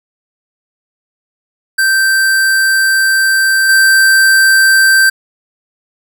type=tone with level steps; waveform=square; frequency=1562 Hz; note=G6; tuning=7 cents flat; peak=-9 / -6 dBFS; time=1.78-5.1 s; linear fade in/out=10 ms; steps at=3.69 s; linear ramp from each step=2 ms; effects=none